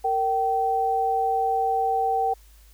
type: tone pair together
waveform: sine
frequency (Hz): 460.4 / 771.8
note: A#4 / G5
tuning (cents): -22 / -27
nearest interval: major sixth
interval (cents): 895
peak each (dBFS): -27 / -21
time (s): 0.04-2.34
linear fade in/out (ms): 10
effects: added 52 Hz sine -49 dBFS peak until 2.73 s + white hiss -58 dBFS RMS until 2.73 s